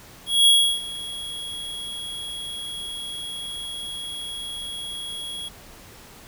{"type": "tone with ADSR envelope", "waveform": "square", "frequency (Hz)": 3322, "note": "G#7", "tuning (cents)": 0, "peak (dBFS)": -12, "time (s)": [0.26, 5.49], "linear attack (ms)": 210, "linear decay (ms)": 330, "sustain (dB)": -19, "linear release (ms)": 13, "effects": ["pink hiss -46 dBFS RMS until 6.27 s"]}